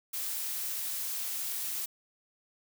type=noise; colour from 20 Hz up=blue; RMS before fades=-35 dBFS; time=0.13-1.86 s; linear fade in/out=10 ms; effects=none